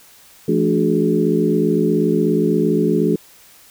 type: tone cluster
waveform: sine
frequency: 168.5 / 216.5 / 292.6 / 366.3 / 423.4 Hz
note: E3 / A3 / D4 / F#4 / G#4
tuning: +38 / -28 / -6 / -17 / +33 cents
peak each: -20 dBFS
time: 0.48-3.16 s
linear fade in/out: 5 ms
effects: white hiss -47 dBFS RMS until 3.7 s